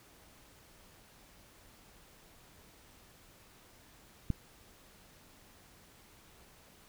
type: click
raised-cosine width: 5 ms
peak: -18 dBFS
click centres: 4.303 s
effects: pink hiss -60 dBFS RMS until 6.88 s